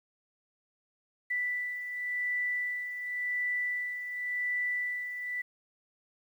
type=beating tone pair; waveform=sine; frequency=1975.5 / 1976.41 Hz; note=B6 / B6; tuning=0 / +1 cents; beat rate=0.91 Hz; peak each=-39 / -31 dBFS; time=1.3-5.42 s; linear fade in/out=10 ms; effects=10-bit